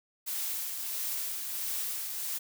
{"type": "noise with tremolo", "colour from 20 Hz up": "blue", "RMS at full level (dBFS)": -33, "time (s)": [0.26, 2.39], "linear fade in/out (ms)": 20, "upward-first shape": "triangle", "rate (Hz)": 1.5, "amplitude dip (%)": 40, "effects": []}